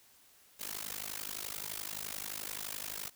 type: noise with amplitude modulation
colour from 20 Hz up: white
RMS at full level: -37 dBFS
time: 0.59-3.1 s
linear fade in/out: 20 ms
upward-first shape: sine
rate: 51.6 Hz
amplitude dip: 100%
effects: white hiss -63 dBFS RMS until 3.15 s